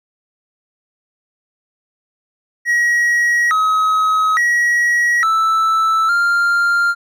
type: tone with pitch steps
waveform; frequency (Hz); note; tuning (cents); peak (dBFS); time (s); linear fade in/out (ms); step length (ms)
triangle; 1905 / 1274 / 1911 / 1318 / 1395; A#6 / D#6 / A#6 / E6 / F6; +37 / +41 / +43 / -1 / -2; -10; 2.65-6.95; 50; 860
effects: none